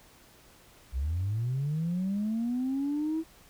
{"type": "linear sweep", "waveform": "sine", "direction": "up", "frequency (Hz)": [59, 326.9], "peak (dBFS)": -26, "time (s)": [0.92, 3.24], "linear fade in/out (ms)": 50, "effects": ["tanh soft clip ceiling -24 dBFS", "pink hiss -57 dBFS RMS until 3.49 s"]}